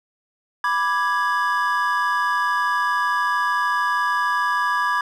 triangle chord, G# diminished, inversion first, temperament equal, 987.8 / 1174.7 / 1661.2 Hz, B5 / D6 / G#6, 0 / 0 / 0 cents, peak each -21 dBFS, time 0.64-5.01 s, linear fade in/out 2 ms, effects none

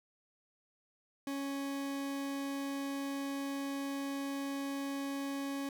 40% pulse tone, 277.1 Hz, C#4, 1 cent flat, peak -35 dBFS, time 1.27-5.69 s, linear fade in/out 2 ms, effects none

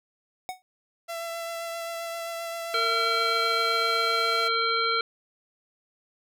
square tone with exponential decay, 742 Hz, F#5, 5 cents sharp, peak -28 dBFS, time 0.49-0.62 s, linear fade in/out 0 ms, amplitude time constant 27 ms
sawtooth tone with vibrato, 671 Hz, E5, 31 cents sharp, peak -28 dBFS, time 1.08-4.49 s, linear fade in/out 20 ms, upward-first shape triangle, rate 7.6 Hz, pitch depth 15 cents each way
harmonic tone, 456.7 Hz, A#4, 36 cents flat, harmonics 1 / 3 / 5 / 7 / 9, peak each -31 / -25 / -31 / -33 / -30 dBFS, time 2.74-5.01 s, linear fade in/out 2 ms
effects none

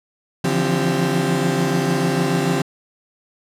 35% pulse tone cluster, 145 / 168.6 / 175.4 / 262.3 / 393.5 Hz, D3 / E3 / F3 / C4 / G4, -22 / +39 / +8 / +4 / +7 cents, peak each -22 dBFS, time 0.44-2.62 s, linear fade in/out 5 ms, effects low-pass 12000 Hz 12 dB/octave

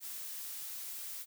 blue noise, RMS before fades -43 dBFS, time 0-1.26 s, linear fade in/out 50 ms, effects none

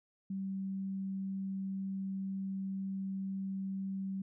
sine tone, 193 Hz, G3, 27 cents flat, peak -35 dBFS, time 0.3-4.22 s, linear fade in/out 5 ms, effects none

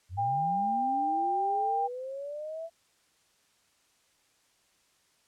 sine linear sweep, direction up, 82.1 to 670 Hz, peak -35 dBFS, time 0.09-2.7 s, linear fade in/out 50 ms
sine tone with pitch glide, 800 to 792.6 Hz, G5 to G5, +35 to +19 cents, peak -26 dBFS, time 0.17-1.88 s, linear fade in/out 20 ms, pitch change -16 cents, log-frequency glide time 0.66-0.85 s
effects white hiss -68 dBFS RMS until 5.27 s + low-pass 9000 Hz 12 dB/octave

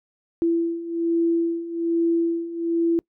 sine beating tone pair, 334.4 / 335.6 Hz, E4 / E4, +25 / +31 cents, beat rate 1.2 Hz, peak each -25 / -21 dBFS, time 0.42-2.99 s, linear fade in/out 0 ms, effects noise-tail reverb RT60 0.1 s tail -26 dB re dry

